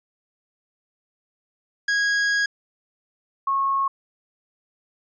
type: tone pair in turn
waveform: 45% pulse / sine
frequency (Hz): 1650 / 1092.8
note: G#6 / C#6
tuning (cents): -12 / -25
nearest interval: perfect fifth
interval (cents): 713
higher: first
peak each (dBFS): -19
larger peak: neither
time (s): 1.88-2.46 / 3.47-3.88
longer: first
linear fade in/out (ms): 5
effects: resampled to 16000 Hz